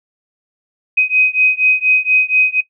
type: beating tone pair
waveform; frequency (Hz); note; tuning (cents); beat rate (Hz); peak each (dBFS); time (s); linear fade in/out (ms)
sine; 2514 / 2518.2; D#7 / D#7; +17 / +20; 4.2; -13; 0.97-2.61; 10
effects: noise-tail reverb RT60 0.1 s tail -18 dB re dry